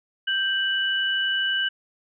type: tone pair together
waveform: sine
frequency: 1568 / 2960 Hz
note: G6 / F#7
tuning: 0 / 0 cents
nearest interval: major seventh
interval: 1100 cents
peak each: -24 dBFS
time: 0.27-1.69 s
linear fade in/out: 10 ms
effects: none